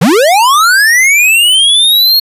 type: linear sweep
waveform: square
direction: up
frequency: 134.2 to 4319 Hz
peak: -5 dBFS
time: 0.01-2.2 s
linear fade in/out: 10 ms
effects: resampled to 32000 Hz